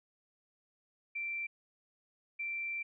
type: tone pair in turn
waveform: sine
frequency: 2349 / 2349 Hz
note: D7 / D7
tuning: 0 / 0 cents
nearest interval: unison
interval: 0 cents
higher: neither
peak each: -35 / -35 dBFS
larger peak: neither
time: 1.15-1.47 / 2.39-2.83 s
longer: second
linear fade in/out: 10 ms
effects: none